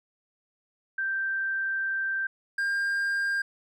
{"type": "tone pair in turn", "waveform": ["sine", "triangle"], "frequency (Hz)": [1568, 1601.9], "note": ["G6", "G6"], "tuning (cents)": [0, 37], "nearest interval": "unison", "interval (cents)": 37, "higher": "second", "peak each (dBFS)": [-26, -23], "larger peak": "second", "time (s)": [[0.98, 2.27], [2.58, 3.42]], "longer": "first", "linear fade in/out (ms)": 5, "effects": []}